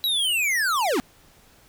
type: linear sweep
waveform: square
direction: down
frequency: 3951 to 220 Hz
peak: -21 dBFS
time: 0.04-1 s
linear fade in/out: 0 ms
effects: pink hiss -55 dBFS RMS until 1.68 s